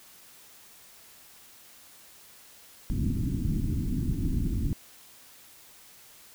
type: low-pass noise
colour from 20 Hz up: pink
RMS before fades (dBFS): -28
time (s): 2.9-4.73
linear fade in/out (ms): 0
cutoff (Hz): 310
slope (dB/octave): 48
effects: white hiss -53 dBFS RMS until 6.34 s